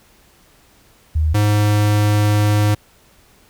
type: tone pair in turn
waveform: sine / square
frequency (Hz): 77.78 / 104.56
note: D#2 / G#2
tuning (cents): 0 / +12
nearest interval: perfect fourth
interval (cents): 512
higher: second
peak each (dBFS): -13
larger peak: neither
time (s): 1.15-1.34 / 1.34-2.75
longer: second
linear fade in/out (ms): 10
effects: pink hiss -52 dBFS RMS until 3.49 s